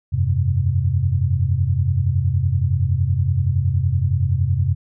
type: chord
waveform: sine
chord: F suspended second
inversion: none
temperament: equal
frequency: 87.31 / 98 / 130.81 Hz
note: F2 / G2 / C3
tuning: 0 / 0 / 0 cents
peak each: -20 dBFS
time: 0.12-4.75 s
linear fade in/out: 20 ms
effects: none